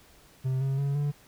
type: tone with pitch steps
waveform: triangle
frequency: 130.81 / 135.42 / 140.2 / 145.14 Hz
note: C3 / C#3 / C#3 / D3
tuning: 0 / -40 / +20 / -20 cents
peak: -23 dBFS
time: 0.44-1.12 s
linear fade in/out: 20 ms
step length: 170 ms
effects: pink hiss -57 dBFS RMS until 1.27 s